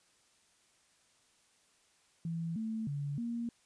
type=tone with pitch steps; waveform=sine; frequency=165.8 / 221.5 / 143 / 234.7 Hz; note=E3 / A3 / D3 / A#3; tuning=+10 / +12 / -46 / +12 cents; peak=-34 dBFS; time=2.25-3.49 s; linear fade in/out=2 ms; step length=310 ms; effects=white hiss -69 dBFS RMS until 3.65 s + resampled to 22050 Hz